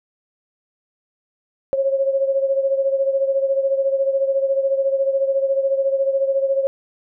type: beating tone pair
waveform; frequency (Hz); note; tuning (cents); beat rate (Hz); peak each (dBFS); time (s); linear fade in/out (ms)
sine; 541 / 555; C#5 / C#5; -42 / +2; 14; -17 / -23; 1.73-6.67; 0
effects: none

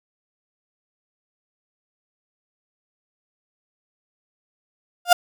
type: tone with exponential growth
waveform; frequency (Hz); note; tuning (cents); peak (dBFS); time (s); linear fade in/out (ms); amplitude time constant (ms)
35% pulse; 705; F5; +16; -4; 5.05-5.13; 5; 16
effects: none

